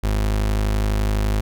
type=tone; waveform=35% pulse; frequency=51.91 Hz; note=G#1; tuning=in tune; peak=-16 dBFS; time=0.03-1.41 s; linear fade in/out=10 ms; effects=none